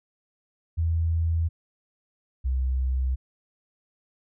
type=tone pair in turn; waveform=sine; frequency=82.41 / 64.62 Hz; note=E2 / C2; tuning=0 / -21 cents; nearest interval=major third; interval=421 cents; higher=first; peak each=-21 / -22 dBFS; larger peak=first; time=0.77-1.49 / 2.44-3.16 s; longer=neither; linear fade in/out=20 ms; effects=none